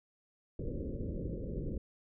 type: low-pass noise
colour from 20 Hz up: pink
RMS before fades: -38 dBFS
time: 0.59-1.78 s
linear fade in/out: 5 ms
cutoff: 550 Hz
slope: 96 dB/octave
effects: none